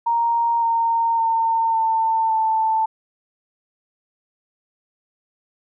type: tone with pitch steps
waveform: sine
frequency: 932.3 / 920 / 907.9 / 895.9 / 884 Hz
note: A#5 / A#5 / A#5 / A5 / A5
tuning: 0 / -23 / -46 / +31 / +8 cents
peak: -16 dBFS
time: 0.06-2.86 s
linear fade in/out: 10 ms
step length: 560 ms
effects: none